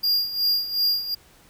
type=tone with tremolo; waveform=square; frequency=4815 Hz; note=D8; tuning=42 cents sharp; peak=-18 dBFS; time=0.03-1.15 s; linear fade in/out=10 ms; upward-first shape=sine; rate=2.7 Hz; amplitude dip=75%; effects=pink hiss -54 dBFS RMS until 1.49 s